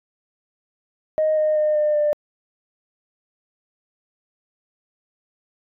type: tone with pitch steps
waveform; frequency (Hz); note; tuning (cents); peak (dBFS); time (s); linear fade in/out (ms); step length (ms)
sine; 622.3 / 615.5 / 608.8 / 602.1 / 595.6; D#5 / D#5 / D#5 / D5 / D5; 0 / -19 / -38 / +43 / +24; -15; 1.18-2.13; 0; 190
effects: tanh soft clip ceiling -12 dBFS